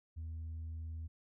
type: tone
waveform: sine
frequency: 80.7 Hz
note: E2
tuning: 36 cents flat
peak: -38 dBFS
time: 0.16-1.08 s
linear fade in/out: 20 ms
effects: tanh soft clip ceiling -39 dBFS